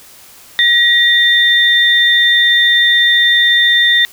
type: tone pair together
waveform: sine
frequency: 1903 / 3596 Hz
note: A#6 / A7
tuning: +35 / +37 cents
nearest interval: major seventh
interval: 1102 cents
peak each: -10 dBFS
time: 0.59-4.05 s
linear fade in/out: 0 ms
effects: white hiss -40 dBFS RMS until 4.12 s